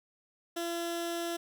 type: tone with notch filter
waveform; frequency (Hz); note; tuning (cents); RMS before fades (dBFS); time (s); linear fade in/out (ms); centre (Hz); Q
15% pulse; 340; F4; -46; -35; 0.56-1.37; 10; 1100; 1.6
effects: none